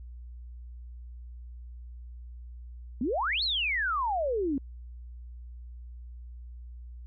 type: exponential two-way sweep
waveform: sine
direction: up then down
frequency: 220 to 4435 to 259.4 Hz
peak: -26 dBFS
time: 3.01-4.58 s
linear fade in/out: 2 ms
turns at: 3.43 s
effects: added 60 Hz sine -41 dBFS peak until 7.06 s